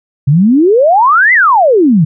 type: exponential two-way sweep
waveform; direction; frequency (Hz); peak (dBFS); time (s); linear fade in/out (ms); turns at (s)
sine; up then down; 130.81 to 2081 to 145; -4; 0.27-2.05; 10; 1.33
effects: none